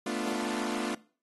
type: chord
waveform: sawtooth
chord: B half-diminished seventh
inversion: third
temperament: equal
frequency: 220 / 246.9 / 293.7 / 349.2 Hz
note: A3 / B3 / D4 / F4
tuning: 0 / 0 / 0 / 0 cents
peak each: -32 dBFS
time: 0.06-0.95 s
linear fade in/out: 5 ms
effects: noise-tail reverb RT60 0.4 s tail -21 dB re dry + AAC 32 kbps